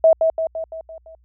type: tone with echo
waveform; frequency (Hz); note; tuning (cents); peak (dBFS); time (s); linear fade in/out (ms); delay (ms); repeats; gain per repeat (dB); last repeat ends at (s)
sine; 647; E5; -32; -8; 0.04-0.13; 2; 170; 6; -5; 1.15
effects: added 60 Hz sine -53 dBFS peak until 1.24 s